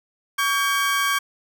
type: tone pair together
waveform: 30% pulse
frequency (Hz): 1130 / 1598.1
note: C#6 / G6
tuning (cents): +33 / +33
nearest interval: tritone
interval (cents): 600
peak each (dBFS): -19 / -20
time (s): 0.38-1.19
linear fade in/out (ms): 10
effects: none